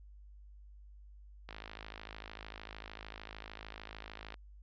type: click train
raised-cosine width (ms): 0.3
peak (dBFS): -29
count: 153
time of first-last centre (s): 1.49-4.342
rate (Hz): 53.3
effects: added 50 Hz sine -52 dBFS peak until 4.62 s + resampled to 16000 Hz